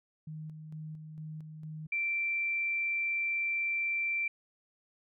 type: tone with tremolo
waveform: sine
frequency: 155.56 Hz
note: D#3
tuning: in tune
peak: -39 dBFS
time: 0.27-1.87 s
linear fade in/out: 5 ms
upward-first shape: square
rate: 2.2 Hz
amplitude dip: 40%
type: tone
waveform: sine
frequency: 2348 Hz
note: D7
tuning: 1 cent flat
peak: -29 dBFS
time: 1.92-4.28 s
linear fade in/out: 5 ms
effects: none